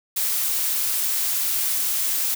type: noise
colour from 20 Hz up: blue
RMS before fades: -23 dBFS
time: 0.16-2.35 s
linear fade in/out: 10 ms
effects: none